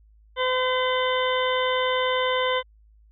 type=harmonic tone; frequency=510 Hz; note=C5; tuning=44 cents flat; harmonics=1 / 2 / 3 / 4 / 6 / 7; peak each=-24 / -26 / -32 / -30 / -31 / -33 dBFS; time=0.36-2.63 s; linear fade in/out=50 ms; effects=added 53 Hz sine -52 dBFS peak until 3.11 s